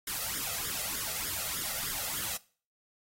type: noise with flanger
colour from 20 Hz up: white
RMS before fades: -35 dBFS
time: 0.07-2.37 s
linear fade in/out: 5 ms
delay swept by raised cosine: 0.57 to 1.57 ms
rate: 3.3 Hz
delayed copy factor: +0.8
effects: noise-tail reverb RT60 0.4 s tail -20 dB re dry + AAC 48 kbps